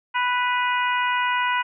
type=harmonic tone with a mistuned harmonic; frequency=493.9 Hz; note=B4; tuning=in tune; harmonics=2 / 3 / 4 / 5 / 6; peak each=-22 / -26 / -28 / -30 / -32 dBFS; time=0.14-1.63 s; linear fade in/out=20 ms; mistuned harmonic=6; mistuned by=-39 cents; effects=none